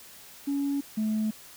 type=tone pair in turn; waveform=sine; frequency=281 / 216.4 Hz; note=C#4 / A3; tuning=+24 / -29 cents; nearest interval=perfect fourth; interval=453 cents; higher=first; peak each=-24 / -23 dBFS; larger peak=second; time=0.47-0.81 / 0.97-1.31 s; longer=neither; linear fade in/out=10 ms; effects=tanh soft clip ceiling -22 dBFS + white hiss -49 dBFS RMS until 1.56 s